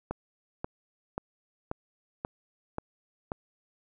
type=click train; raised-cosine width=1 ms; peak=-18 dBFS; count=7; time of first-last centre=0.11-3.319 s; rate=1.87 Hz; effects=none